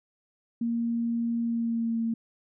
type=tone with pitch glide; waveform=sine; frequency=233.1 to 228.2 Hz; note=A#3 to A#3; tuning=0 to -37 cents; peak=-25 dBFS; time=0.61-2.14 s; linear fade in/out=5 ms; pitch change=-37 cents; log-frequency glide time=1.42-2.02 s; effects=none